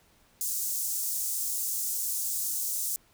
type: high-pass noise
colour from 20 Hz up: pink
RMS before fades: -31 dBFS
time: 0.41-2.96 s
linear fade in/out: 0 ms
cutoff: 6800 Hz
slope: 24 dB/octave
effects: pink hiss -63 dBFS RMS until 3.13 s